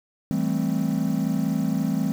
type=chord; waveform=triangle; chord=A minor seventh; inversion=second; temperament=equal; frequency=164.81 / 196 / 220 / 261.6 Hz; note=E3 / G3 / A3 / C4; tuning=0 / 0 / 0 / 0 cents; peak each=-25 dBFS; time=0.31-2.12 s; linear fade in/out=0 ms; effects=7-bit